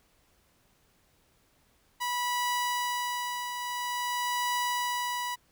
sawtooth tone with tremolo, 979 Hz, B5, 15 cents flat, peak -23 dBFS, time 2-5.36 s, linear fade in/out 20 ms, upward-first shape triangle, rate 0.49 Hz, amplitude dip 55%, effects pink hiss -67 dBFS RMS until 5.51 s

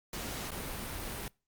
pink noise with dropouts, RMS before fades -39 dBFS, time 0.13-1.28 s, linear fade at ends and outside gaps 2 ms, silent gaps 0.507-0.516 s, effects noise-tail reverb RT60 0.3 s tail -25 dB re dry + Opus 48 kbps

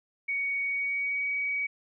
sine tone with pitch glide, 2238 to 2264 Hz, C#7 to C#7, +16 to +36 cents, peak -27 dBFS, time 0.28-1.67 s, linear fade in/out 10 ms, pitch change +20 cents, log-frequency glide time 0.64-1.31 s, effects none

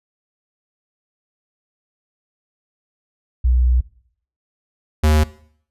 sine / square tone pair in turn, 61.74 / 76.67 Hz, B1 / D#2, 0 / -25 cents, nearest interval major third, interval 375 cents, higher second, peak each -12 dBFS, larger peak neither, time 3.44-3.81 / 5.03-5.24 s, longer first, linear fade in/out 10 ms, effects noise-tail reverb RT60 0.6 s tail -19 dB re dry + resampled to 32000 Hz

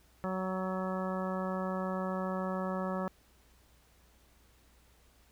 harmonic tone with a mistuned harmonic, 186.9 Hz, F#3, 18 cents sharp, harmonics 1 / 2 / 3 / 4 / 5 / 6 / 7 / 9, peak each -35 / -42 / -38 / -44 / -44 / -43 / -43 / -49 dBFS, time 0.24-3.08 s, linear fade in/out 0 ms, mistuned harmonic 9, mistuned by +19 cents, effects added 60 Hz sine -64 dBFS peak until 5.31 s + pink hiss -66 dBFS RMS until 5.31 s

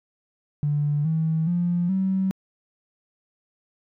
triangle tone with pitch steps, 146.83 / 160.12 / 174.61 / 190.41 Hz, D3 / D#3 / F3 / F#3, 0 / +50 / 0 / +50 cents, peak -16 dBFS, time 0.63-2.31 s, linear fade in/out 0 ms, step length 420 ms, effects tanh soft clip ceiling -18 dBFS

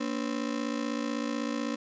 35% pulse ring-modulated tone, 261.6 Hz, C4, in tune, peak -25 dBFS, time 0-1.76 s, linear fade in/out 10 ms, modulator 28 Hz, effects resampled to 16000 Hz + 10-bit

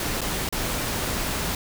pink noise with dropouts, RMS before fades -27 dBFS, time 0-1.55 s, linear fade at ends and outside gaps 2 ms, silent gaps 0.208-0.215 / 0.49-0.525 s, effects none

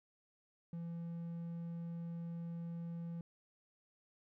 triangle tone, 168.8 Hz, E3, 41 cents sharp, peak -39 dBFS, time 0.73-3.21 s, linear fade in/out 2 ms, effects none

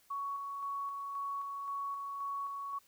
sine tone with tremolo, 1117 Hz, C#6, 13 cents sharp, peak -35 dBFS, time 0.1-2.79 s, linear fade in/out 10 ms, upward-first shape square, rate 1.9 Hz, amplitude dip 30%, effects white hiss -67 dBFS RMS until 2.87 s

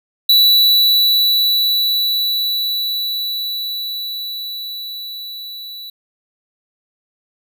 square tone with level ramp, 3948 Hz, B7, 1 cent flat, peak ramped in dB -8 to -30 dBFS, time 0.29-5.9 s, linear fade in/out 5 ms, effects none

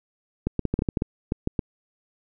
clicks, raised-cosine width 3 ms, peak -10 dBFS, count 12, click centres 0.47 / 0.593 / 0.653 / 0.74 / 0.791 / 0.821 / 0.888 / 0.972 / 1.021 / 1.321 / 1.474 / 1.592 s, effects none

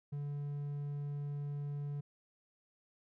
triangle tone, 144.2 Hz, D3, 31 cents flat, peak -35 dBFS, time 0.12-2.01 s, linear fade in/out 10 ms, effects none

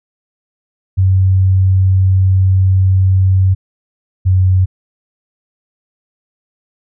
sine tone pair in turn, 94.5 / 93.09 Hz, F#2 / F#2, +37 / +11 cents, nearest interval unison, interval 26 cents, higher first, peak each -7 dBFS, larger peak neither, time 0.97-3.55 / 4.25-4.66 s, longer first, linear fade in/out 20 ms, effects none

